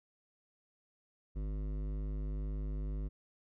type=tone with hard clipping; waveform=sine; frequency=51 Hz; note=G#1; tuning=31 cents flat; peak=-37 dBFS; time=1.35-3.09 s; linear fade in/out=20 ms; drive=14 dB; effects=none